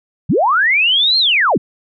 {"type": "linear two-way sweep", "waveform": "sine", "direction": "up then down", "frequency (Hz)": [100, 4270, 100], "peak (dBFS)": -10, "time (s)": [0.29, 1.58], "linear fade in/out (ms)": 10, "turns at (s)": 1.18, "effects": []}